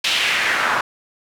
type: noise with band-pass filter sweep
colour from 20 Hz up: pink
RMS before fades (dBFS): -19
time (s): 0.04-0.81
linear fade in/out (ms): 5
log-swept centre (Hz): 3400 to 1200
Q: 2.2
effects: none